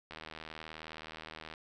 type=click train; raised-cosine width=0.3 ms; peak=-28 dBFS; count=114; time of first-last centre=0.11-1.539 s; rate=79.1 Hz; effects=none